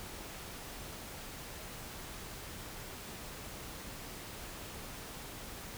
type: silence
effects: pink hiss -46 dBFS RMS until 5.77 s